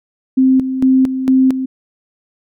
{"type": "tone with tremolo", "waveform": "sine", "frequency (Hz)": 261.6, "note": "C4", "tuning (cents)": 0, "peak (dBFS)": -7, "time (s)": [0.37, 1.66], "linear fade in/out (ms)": 10, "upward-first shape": "square", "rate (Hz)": 2.2, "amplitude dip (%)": 65, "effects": []}